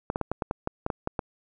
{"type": "clicks", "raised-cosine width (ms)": 1, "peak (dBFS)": -13, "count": 11, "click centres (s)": [0.101, 0.159, 0.213, 0.316, 0.422, 0.511, 0.674, 0.864, 0.902, 1.074, 1.192], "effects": []}